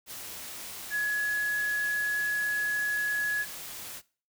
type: tone in noise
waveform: sine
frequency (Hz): 1686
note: G#6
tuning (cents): +26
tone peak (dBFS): -26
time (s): 0.9-3.46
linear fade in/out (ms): 50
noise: white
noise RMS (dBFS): -41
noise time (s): 0.06-4.02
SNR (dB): +12
effects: noise-tail reverb RT60 0.4 s tail -21 dB re dry